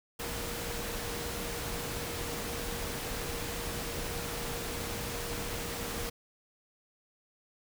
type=tone in noise; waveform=sine; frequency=471.5 Hz; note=A#4; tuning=20 cents sharp; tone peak=-43 dBFS; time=0.19-6.1 s; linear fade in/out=10 ms; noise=pink; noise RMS=-37 dBFS; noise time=0.19-6.1 s; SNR=-9 dB; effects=none